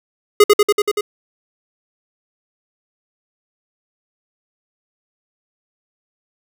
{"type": "tone with echo", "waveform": "square", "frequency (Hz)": 415.3, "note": "G#4", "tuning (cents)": 0, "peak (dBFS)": -5, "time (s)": [0.4, 0.44], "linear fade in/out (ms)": 5, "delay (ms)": 95, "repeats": 6, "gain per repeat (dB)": -2, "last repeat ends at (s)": 1.01, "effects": []}